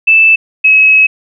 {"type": "tone pair in turn", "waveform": "sine", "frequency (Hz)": [2637, 2566], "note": ["E7", "E7"], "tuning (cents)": [0, -47], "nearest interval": "unison", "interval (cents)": 47, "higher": "first", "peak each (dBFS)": -3, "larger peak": "neither", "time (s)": [[0.07, 0.36], [0.64, 1.07]], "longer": "second", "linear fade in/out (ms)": 10, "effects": []}